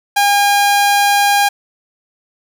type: tone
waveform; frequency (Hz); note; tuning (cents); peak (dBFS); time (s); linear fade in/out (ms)
sawtooth; 810; G#5; -43; -6; 0.16-1.49; 10
effects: none